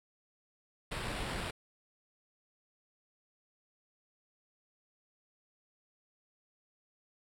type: noise with sample-and-hold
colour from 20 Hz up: pink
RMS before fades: -38 dBFS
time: 0.91-1.51 s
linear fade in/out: 10 ms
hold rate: 6300 Hz
effects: low-pass 11000 Hz 12 dB/octave